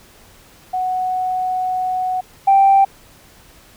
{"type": "tone pair in turn", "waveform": "sine", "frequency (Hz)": [740, 783.3], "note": ["F#5", "G5"], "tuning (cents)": [0, -2], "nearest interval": "minor second", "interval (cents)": 98, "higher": "second", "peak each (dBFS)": [-17, -7], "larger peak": "second", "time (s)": [[0.73, 2.21], [2.47, 2.85]], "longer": "first", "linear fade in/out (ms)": 10, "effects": ["tanh soft clip ceiling -4 dBFS", "pink hiss -47 dBFS RMS until 3.76 s"]}